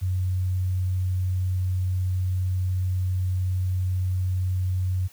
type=tone; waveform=sine; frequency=92.2 Hz; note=F#2; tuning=6 cents flat; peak=-21 dBFS; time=0.01-5.08 s; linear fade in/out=20 ms; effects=white hiss -53 dBFS RMS until 5.12 s + high-pass 60 Hz 12 dB/octave